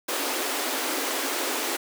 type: high-pass noise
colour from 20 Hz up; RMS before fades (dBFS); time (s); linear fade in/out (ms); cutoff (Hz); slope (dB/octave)
pink; -28; 0.08-1.77; 10; 260; 96
effects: none